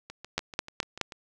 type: two click trains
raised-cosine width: 0.2 ms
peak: -9 / -24 dBFS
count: 4 / 8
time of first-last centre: 0.38-1.013 / 0.1-1.122 s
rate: 4.74 / 6.85 Hz
effects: none